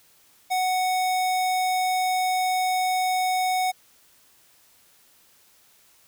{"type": "tone", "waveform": "square", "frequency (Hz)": 741, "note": "F#5", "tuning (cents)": 2, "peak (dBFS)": -22, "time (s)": [0.5, 3.72], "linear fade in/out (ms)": 20, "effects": ["white hiss -58 dBFS RMS until 6.07 s"]}